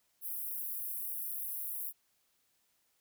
pink high-pass noise, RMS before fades -39 dBFS, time 0.21-1.93 s, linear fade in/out 50 ms, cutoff 11000 Hz, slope 48 dB/octave, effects white hiss -75 dBFS RMS until 3 s

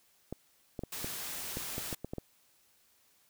clicks, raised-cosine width 2 ms, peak -24 dBFS, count 10, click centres 0.326 / 0.792 / 0.836 / 1.045 / 1.571 / 1.781 / 1.928 / 2.046 / 2.135 / 2.183 s
white noise, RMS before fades -40 dBFS, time 0.92-1.95 s, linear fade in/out 5 ms
effects white hiss -68 dBFS RMS until 3.29 s

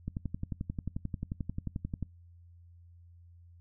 click train, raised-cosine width 5 ms, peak -22 dBFS, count 23, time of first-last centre 0.08-2.027 s, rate 11.3 Hz, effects noise-tail reverb RT60 0.2 s tail -25 dB re dry + added 86 Hz sine -53 dBFS peak until 3.6 s

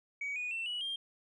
sine tone with pitch steps, 2262 / 2467 / 2690 / 2933 / 3199 Hz, C#7 / D#7 / E7 / F#7 / G7, +34 / -15 / +34 / -16 / +34 cents, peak -33 dBFS, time 0.21-0.96 s, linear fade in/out 5 ms, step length 150 ms, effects tanh soft clip ceiling -32 dBFS

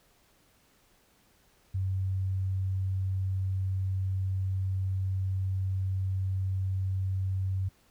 sine tone, 95 Hz, F#2, 46 cents sharp, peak -27 dBFS, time 1.74-7.69 s, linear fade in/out 10 ms, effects pink hiss -65 dBFS RMS until 7.9 s

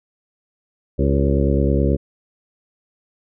harmonic tone with a mistuned harmonic, 69.3 Hz, C#2, in tune, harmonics 1 / 2 / 3 / 4 / 5 / 6 / 7 / 8, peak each -18 / -21 / -23 / -24 / -25 / -26 / -26 / -27 dBFS, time 0.98-1.97 s, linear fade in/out 20 ms, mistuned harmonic 6, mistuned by -40 cents, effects none

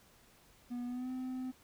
triangle tone with pitch glide, 243.5 to 256.5 Hz, B3 to C4, -24 to -34 cents, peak -35 dBFS, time 0.7-1.52 s, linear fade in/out 20 ms, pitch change +90 cents, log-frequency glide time 0.86-1.1 s, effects pink hiss -64 dBFS RMS until 1.63 s

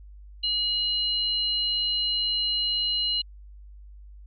sine tone pair together, 2900 / 4101 Hz, F#7 / C8, -35 / -36 cents, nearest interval tritone, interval 599 cents, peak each -26 dBFS, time 0.43-3.22 s, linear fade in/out 10 ms, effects added 50 Hz sine -43 dBFS peak until 4.26 s

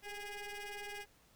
15% pulse ring-modulated tone, 412.9 Hz, G#4, 10 cents flat, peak -34 dBFS, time 0.02-1.06 s, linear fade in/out 50 ms, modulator 1230 Hz, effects pink hiss -67 dBFS RMS until 1.35 s

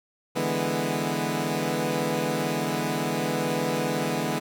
15% pulse chord, E dominant seventh, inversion third, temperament equal, 146.83 / 164.81 / 207.7 / 246.9 Hz, D3 / E3 / G#3 / B3, 0 / 0 / 0 / 0 cents, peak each -25 / -24 / -25 / -23 dBFS, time 0.35-4.4 s, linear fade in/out 20 ms, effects none

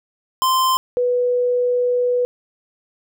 square / sine tone pair in turn, 1040 / 492.1 Hz, C6 / B4, -11 / -6 cents, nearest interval octave + minor second, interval 1295 cents, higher first, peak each -15 dBFS, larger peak neither, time 0.42-0.77 / 0.97-2.25 s, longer second, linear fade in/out 0 ms, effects none

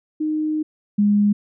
sine tone pair in turn, 308.4 / 205.8 Hz, D#4 / G#3, -15 / -16 cents, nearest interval perfect fifth, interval 701 cents, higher first, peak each -19 / -13 dBFS, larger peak second, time 0.2-0.63 / 0.98-1.33 s, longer first, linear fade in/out 10 ms, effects none

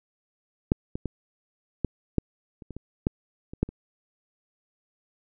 clicks, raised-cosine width 3 ms, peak -6 / -18 / -16 / -11 / -8 / -30 / -25 / -24 / -9 / -25 / -9 / -25 dBFS, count 12, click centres 0.719 / 0.955 / 1.057 / 1.847 / 2.183 / 2.622 / 2.707 / 2.766 / 3.069 / 3.535 / 3.63 / 3.69 s, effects none

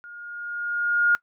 sine tone with level ramp, 1424 Hz, F6, 33 cents sharp, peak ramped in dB -39 to -14 dBFS, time 0.04-1.15 s, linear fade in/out 0 ms, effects noise-tail reverb RT60 0.1 s tail -22 dB re dry

